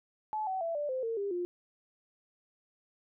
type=tone with pitch steps; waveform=sine; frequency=860 / 757.4 / 667 / 587.4 / 517.3 / 455.6 / 401.2 / 353.3 Hz; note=A5 / F#5 / E5 / D5 / C5 / A#4 / G4 / F4; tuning=-40 / +40 / +20 / 0 / -20 / -40 / +40 / +20 cents; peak=-31 dBFS; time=0.33-1.45 s; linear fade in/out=0 ms; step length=140 ms; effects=none